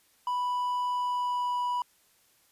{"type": "tone with pitch glide", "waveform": "triangle", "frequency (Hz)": [987.8, 981.5], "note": ["B5", "B5"], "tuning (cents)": [0, -11], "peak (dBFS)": -25, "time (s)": [0.27, 1.82], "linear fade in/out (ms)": 2, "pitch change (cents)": -11, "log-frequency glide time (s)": [0.93, 1.61], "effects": ["white hiss -65 dBFS RMS until 2.51 s", "resampled to 32000 Hz"]}